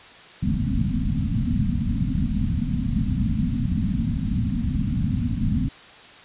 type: low-pass noise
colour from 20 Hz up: white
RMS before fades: -23 dBFS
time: 0.42-5.69 s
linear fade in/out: 10 ms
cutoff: 260 Hz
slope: 96 dB/octave
effects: white hiss -45 dBFS RMS until 6.24 s + resampled to 8000 Hz